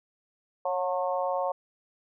harmonic tone with a mistuned harmonic, 180.9 Hz, F#3, 39 cents flat, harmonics 3 / 4 / 5 / 6, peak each -29 / -31 / -33 / -35 dBFS, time 0.65-1.52 s, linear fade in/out 5 ms, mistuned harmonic 3, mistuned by +23 cents, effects none

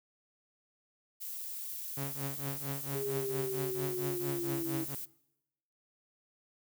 violet noise, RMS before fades -41 dBFS, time 1.2-5.06 s, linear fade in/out 20 ms
sawtooth tone with tremolo, 138.59 Hz, C#3, in tune, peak -30 dBFS, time 1.97-4.95 s, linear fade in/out 5 ms, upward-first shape triangle, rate 4.4 Hz, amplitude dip 95%
sine linear sweep, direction down, 414.3 to 323.6 Hz, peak -34 dBFS, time 2.94-4.85 s, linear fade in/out 20 ms
effects noise-tail reverb RT60 0.9 s tail -22 dB re dry

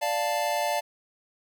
square chord, D minor, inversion none, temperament equal, 587.3 / 698.5 / 880 Hz, D5 / F5 / A5, 0 / 0 / 0 cents, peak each -30 dBFS, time 0.01-0.81 s, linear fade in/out 20 ms, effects none

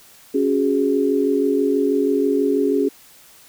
sine chord, C# suspended fourth, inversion none, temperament just, 277.2 / 369.6 / 415.8 Hz, C#4 / F#4 / G#4, 0 / -2 / +2 cents, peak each -19 / -22 / -19 dBFS, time 0.34-2.89 s, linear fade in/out 10 ms, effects white hiss -48 dBFS RMS until 3.48 s

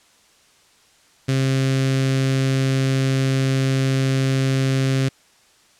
sawtooth tone with notch filter, 133.5 Hz, C3, 35 cents sharp, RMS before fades -19 dBFS, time 1.28-5.09 s, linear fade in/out 10 ms, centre 890 Hz, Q 0.82, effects white hiss -55 dBFS RMS until 5.79 s + low-pass 8000 Hz 12 dB/octave

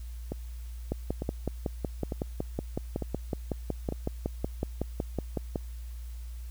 two click trains, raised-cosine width 2 ms, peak -19 / -16 dBFS, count 5 / 26, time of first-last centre 0.32-3.924 / 0.92-5.558 s, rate 1.11 / 5.39 Hz, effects added 59 Hz sine -37 dBFS peak until 6.5 s + white hiss -58 dBFS RMS until 6.5 s

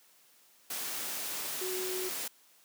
sine tone in noise, 370 Hz, F#4, in tune, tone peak -35 dBFS, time 1.61-2.09 s, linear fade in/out 5 ms, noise white, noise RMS -37 dBFS, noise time 0.7-2.28 s, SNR -1 dB, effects white hiss -63 dBFS RMS until 2.64 s + high-pass 200 Hz 12 dB/octave

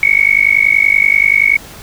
sine tone with amplitude modulation, 2217 Hz, C#7, in tune, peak -3 dBFS, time 0.03-1.57 s, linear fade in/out 0 ms, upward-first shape sine, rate 50.5 Hz, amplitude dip 100%, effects pink hiss -34 dBFS RMS until 1.82 s

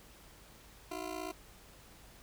20% pulse ring-modulated tone, 342.7 Hz, F4, 33 cents flat, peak -31 dBFS, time 0.91-1.32 s, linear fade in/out 5 ms, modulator 28.4 Hz, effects added 50 Hz sine -61 dBFS peak until 2.22 s + pink hiss -58 dBFS RMS until 2.22 s

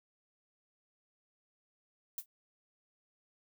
violet noise with exponential decay, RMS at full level -34 dBFS, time 2.18-2.26 s, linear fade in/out 2 ms, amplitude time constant 16 ms, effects none

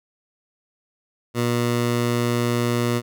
15% pulse tone, 120 Hz, B2, 49 cents flat, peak -13 dBFS, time 1.34-3.02 s, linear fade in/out 50 ms, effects none

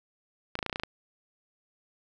clicks, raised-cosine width 0.3 ms, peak -15 dBFS, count 9, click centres 0.554 / 0.59 / 0.628 / 0.663 / 0.697 / 0.728 / 0.759 / 0.798 / 0.835 s, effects none

